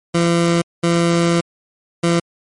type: tone bursts at uneven times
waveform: 20% pulse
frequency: 170 Hz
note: F3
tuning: 46 cents flat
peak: -8 dBFS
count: 3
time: 0.14-0.62 / 0.83-1.41 / 2.03-2.2 s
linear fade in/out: 10 ms
effects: MP3 48 kbps